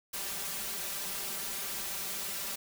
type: noise with comb filter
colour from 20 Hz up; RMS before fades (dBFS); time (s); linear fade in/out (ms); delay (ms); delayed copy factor
white; -37; 0.13-2.56; 10; 5.1; +1
effects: none